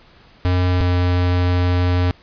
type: tone pair in turn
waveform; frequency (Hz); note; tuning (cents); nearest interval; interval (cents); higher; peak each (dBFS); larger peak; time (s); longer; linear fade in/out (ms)
square; 90.3 / 89.37; F#2 / F2; -42 / +40; unison; 18; first; -15; neither; 0.45-0.81 / 0.81-2.11; second; 0
effects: pink hiss -49 dBFS RMS until 2.22 s + resampled to 11025 Hz